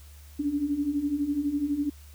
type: beating tone pair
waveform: sine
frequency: 280 / 292 Hz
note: C#4 / D4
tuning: +18 / -10 cents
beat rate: 12 Hz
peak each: -31 / -26 dBFS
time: 0.39-1.9 s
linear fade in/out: 10 ms
effects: added 73 Hz sine -46 dBFS peak until 2.14 s + white hiss -56 dBFS RMS until 2.14 s